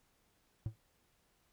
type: tone with exponential decay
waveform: triangle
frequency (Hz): 109.6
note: A2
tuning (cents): -6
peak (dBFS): -29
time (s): 0.66-0.76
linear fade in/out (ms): 0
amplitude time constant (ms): 21
effects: pink hiss -74 dBFS RMS until 1.52 s